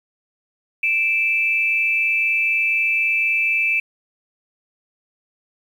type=tone pair together; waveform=sine; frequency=2349 / 2625 Hz; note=D7 / E7; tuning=0 / -8 cents; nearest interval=major second; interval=192 cents; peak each=-19 dBFS; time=0.83-3.8 s; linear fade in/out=5 ms; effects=8-bit